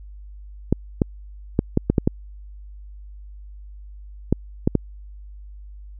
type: clicks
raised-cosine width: 3 ms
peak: -3 dBFS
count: 10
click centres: 0.726 / 1.018 / 1.591 / 1.774 / 1.9 / 1.982 / 2.075 / 4.326 / 4.675 / 4.753 s
effects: added 50 Hz sine -37 dBFS peak until 5.99 s